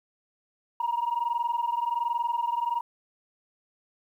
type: tone pair together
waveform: sine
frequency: 936.7 / 958 Hz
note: A#5 / A#5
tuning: +8 / +47 cents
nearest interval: unison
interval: 39 cents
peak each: -27 dBFS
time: 0.8-2.81 s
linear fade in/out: 5 ms
effects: tanh soft clip ceiling -20 dBFS + 10-bit